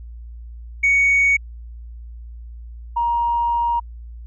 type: tone pair in turn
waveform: sine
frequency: 2233 / 943.2 Hz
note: C#7 / A#5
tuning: +12 / +20 cents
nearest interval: octave + minor third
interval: 1492 cents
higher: first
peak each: -11 / -16 dBFS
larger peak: first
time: 0.83-1.37 / 2.96-3.8 s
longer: second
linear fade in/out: 10 ms
effects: tanh soft clip ceiling -10 dBFS + added 58 Hz sine -33 dBFS peak until 4.26 s